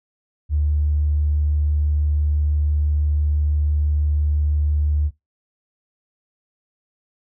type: tone with tanh clipping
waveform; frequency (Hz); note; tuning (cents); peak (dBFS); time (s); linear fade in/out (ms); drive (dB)
triangle; 74.5; D2; +25; -16; 0.49-5.11; 50; 4
effects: noise-tail reverb RT60 0.2 s tail -22 dB re dry